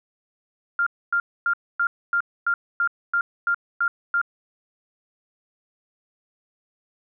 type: tone bursts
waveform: sine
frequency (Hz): 1396.9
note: F6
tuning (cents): 0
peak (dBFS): -18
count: 11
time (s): 0.79-4.215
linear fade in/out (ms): 2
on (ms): 75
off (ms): 260
effects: none